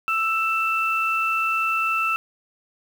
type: tone pair together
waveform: sine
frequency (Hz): 1321.4 / 2665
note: E6 / E7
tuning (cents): +4 / +18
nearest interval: octave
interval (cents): 1214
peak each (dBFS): -22 / -23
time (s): 0.08-2.16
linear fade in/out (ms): 0
effects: 7-bit